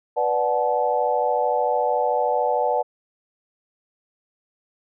sine chord, B minor seventh, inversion none, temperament equal with one note detuned, 493.9 / 587.3 / 740 / 864.4 Hz, B4 / D5 / F#5 / A5, 0 / 0 / 0 / -31 cents, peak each -24 dBFS, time 0.16-2.83 s, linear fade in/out 20 ms, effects none

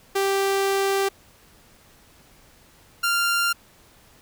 sawtooth tone pair in turn, 392 / 1391.3 Hz, G4 / F6, 0 / -7 cents, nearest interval octave + minor seventh, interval 2193 cents, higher second, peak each -16 / -16 dBFS, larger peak neither, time 0.15-1.09 / 3.03-3.53 s, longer first, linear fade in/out 10 ms, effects pink hiss -54 dBFS RMS until 4.21 s

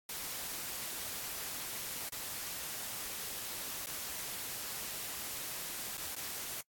white noise with dropouts, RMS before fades -41 dBFS, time 0.09-6.61 s, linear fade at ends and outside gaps 2 ms, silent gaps 2.09-2.121 / 3.86-3.869 / 5.97-5.978 / 6.15-6.163 s, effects noise-tail reverb RT60 0.1 s tail -25 dB re dry + AAC 64 kbps

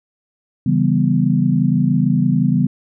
sine chord, C# half-diminished seventh, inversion none, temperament equal with one note detuned, 138.59 / 164.81 / 196 / 245.9 Hz, C#3 / E3 / G3 / B3, 0 / 0 / 0 / -7 cents, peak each -18 dBFS, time 0.66-2.67 s, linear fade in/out 5 ms, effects none

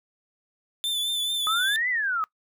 45% pulse tone with vibrato, 3520 Hz, A7, in tune, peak -24 dBFS, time 0.84-1.76 s, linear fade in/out 0 ms, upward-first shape triangle, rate 4.6 Hz, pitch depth 43 cents each way
sine exponential two-way sweep, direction up then down, 1244.5 to 2053 to 1244.5 Hz, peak -23 dBFS, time 1.47-2.24 s, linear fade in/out 0 ms, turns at 1.89 s
effects noise-tail reverb RT60 0.1 s tail -22 dB re dry

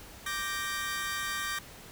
sawtooth chord, G minor, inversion second, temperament equal, 1174.7 / 1568 / 1864.7 Hz, D6 / G6 / Bb6, 0 / 0 / 0 cents, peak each -33 dBFS, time 0.26-1.59 s, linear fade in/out 5 ms, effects pink hiss -49 dBFS RMS until 1.91 s

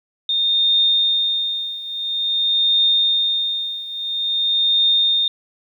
sine tone with tremolo, 3652 Hz, A#7, 36 cents flat, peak -12 dBFS, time 0.29-5.28 s, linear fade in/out 2 ms, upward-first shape triangle, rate 0.49 Hz, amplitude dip 85%, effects 9-bit

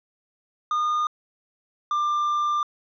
triangle tone pair in turn, 1219 / 1190.5 Hz, D#6 / D6, -36 / +23 cents, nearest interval unison, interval 41 cents, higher first, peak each -19 dBFS, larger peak neither, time 0.71-1.07 / 1.91-2.63 s, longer second, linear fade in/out 2 ms, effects resampled to 16000 Hz

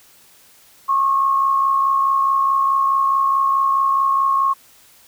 sine tone pair together, 1088 / 1152.7 Hz, C#6 / D6, -33 / -33 cents, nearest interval minor second, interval 100 cents, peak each -14 / -25 dBFS, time 0.88-4.54 s, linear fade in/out 20 ms, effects white hiss -50 dBFS RMS until 5.07 s

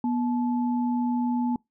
sine tone pair together, 243.3 / 866 Hz, B3 / A5, -26 / -28 cents, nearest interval octave + minor seventh, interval 2198 cents, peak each -23 / -32 dBFS, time 0.04-1.56 s, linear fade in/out 2 ms, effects noise-tail reverb RT60 0.2 s tail -26 dB re dry

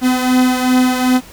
45% pulse beating tone pair, 253 / 255.6 Hz, B3 / C4, +42 / -40 cents, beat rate 2.6 Hz, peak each -12 / -17 dBFS, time 0.01-1.21 s, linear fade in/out 50 ms, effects pink hiss -39 dBFS RMS until 1.32 s

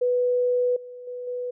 sine tone with level steps, 493.9 Hz, B4, in tune, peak -19 / -37 / -31 / -27 dBFS, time 0.01-1.51 s, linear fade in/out 10 ms, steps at 0.76 / 1.07 / 1.27 s, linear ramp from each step 5 ms, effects none

